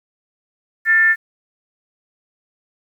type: tone with frequency modulation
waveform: sine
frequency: 1780 Hz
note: A6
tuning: 20 cents sharp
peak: -10 dBFS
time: 0.85-1.16 s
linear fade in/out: 50 ms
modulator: 381 Hz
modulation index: 0.38
effects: 8-bit